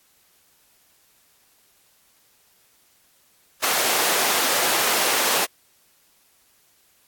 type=high-pass noise; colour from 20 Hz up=pink; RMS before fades=-21 dBFS; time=3.62-5.46 s; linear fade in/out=20 ms; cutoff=520 Hz; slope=12 dB/octave; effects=white hiss -60 dBFS RMS until 7.07 s + AAC 64 kbps